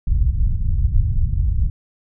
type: low-pass noise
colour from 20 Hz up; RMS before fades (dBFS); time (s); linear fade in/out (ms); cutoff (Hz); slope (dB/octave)
pink; -17; 0.07-1.7; 5; 110; 24
effects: none

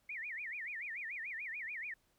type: tone with vibrato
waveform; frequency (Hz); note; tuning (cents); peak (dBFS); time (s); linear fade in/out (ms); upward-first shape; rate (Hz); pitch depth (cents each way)
sine; 2094; C7; +1; -40; 0.09-1.94; 5; sine; 6.9; 290
effects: pink hiss -75 dBFS RMS until 2.18 s

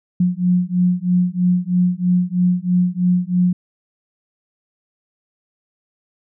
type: beating tone pair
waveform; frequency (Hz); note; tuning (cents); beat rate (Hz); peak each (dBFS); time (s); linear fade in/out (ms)
sine; 177.9 / 181; F3 / F#3; +32 / -38; 3.1; -17; 0.2-3.53; 5
effects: none

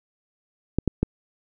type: clicks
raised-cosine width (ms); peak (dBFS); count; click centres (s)
3; -7; 3; 0.786 / 0.877 / 1.03
effects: none

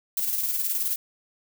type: noise with tremolo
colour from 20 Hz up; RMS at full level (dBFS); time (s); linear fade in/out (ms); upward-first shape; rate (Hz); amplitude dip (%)
violet; -25; 0.17-0.96; 2; square; 19; 40
effects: none

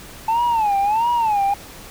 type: tone with vibrato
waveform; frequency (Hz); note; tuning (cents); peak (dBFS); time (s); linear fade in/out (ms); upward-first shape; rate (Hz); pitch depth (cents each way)
sine; 871; A5; -18; -13; 0.28-1.54; 5; sine; 1.5; 170
effects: tanh soft clip ceiling -14 dBFS + pink hiss -39 dBFS RMS until 1.9 s

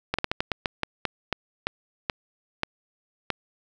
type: slowing click train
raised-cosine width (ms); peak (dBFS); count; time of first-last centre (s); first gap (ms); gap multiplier
0.3; -8; 14; 0.14-3.303; 46; 1.25
effects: none

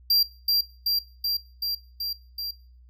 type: tone with echo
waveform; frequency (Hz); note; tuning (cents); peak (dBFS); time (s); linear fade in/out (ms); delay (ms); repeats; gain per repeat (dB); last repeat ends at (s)
square; 4742; D8; +16; -18; 0.1-0.23; 5; 380; 6; -2; 2.51
effects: noise-tail reverb RT60 0.5 s tail -23 dB re dry + added 61 Hz sine -49 dBFS peak until 2.89 s

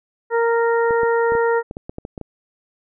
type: harmonic tone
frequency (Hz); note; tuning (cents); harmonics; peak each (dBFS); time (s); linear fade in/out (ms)
464.2; A#4; -7; 1 / 2 / 3 / 4; -16 / -22 / -26 / -28; 0.3-1.63; 50
type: clicks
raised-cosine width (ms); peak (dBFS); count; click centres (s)
2; -17; 11; 0.908 / 1.033 / 1.321 / 1.352 / 1.711 / 1.769 / 1.895 / 1.984 / 2.051 / 2.178 / 2.213
effects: none

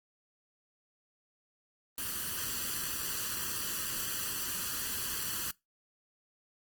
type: noise with comb filter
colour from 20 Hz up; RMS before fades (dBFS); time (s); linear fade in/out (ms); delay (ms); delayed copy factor
white; -36; 1.98-5.51; 2; 0.67; +0.7
effects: noise-tail reverb RT60 0.2 s tail -23 dB re dry + Opus 24 kbps

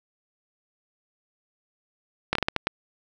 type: slowing click train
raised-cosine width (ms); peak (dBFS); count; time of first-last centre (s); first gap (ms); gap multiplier
0.3; -6; 7; 2.33-2.67; 23; 1.36
effects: none

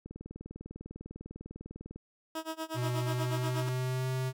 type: click train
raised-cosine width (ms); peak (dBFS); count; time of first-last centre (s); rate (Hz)
3; -31; 39; 0.06-1.96; 20
type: tone with tremolo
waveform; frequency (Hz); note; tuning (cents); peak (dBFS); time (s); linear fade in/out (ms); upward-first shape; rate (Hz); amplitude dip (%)
15% pulse; 320.1; D#4; +49; -27; 2.35-3.69; 2; sine; 8.3; 95
type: tone with pitch glide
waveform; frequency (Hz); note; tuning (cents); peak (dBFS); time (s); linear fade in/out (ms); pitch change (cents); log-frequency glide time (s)
square; 123 to 129.49; B2 to C3; -7 to -18; -31; 2.74-4.33; 50; +89; 2.98-4.09
effects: none

